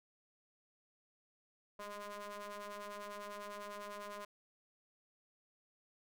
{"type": "ring-modulated tone", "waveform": "sawtooth", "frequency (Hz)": 206.5, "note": "G#3", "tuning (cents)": -10, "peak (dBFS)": -38, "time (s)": [1.79, 4.25], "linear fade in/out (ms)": 5, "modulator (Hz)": 821, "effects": []}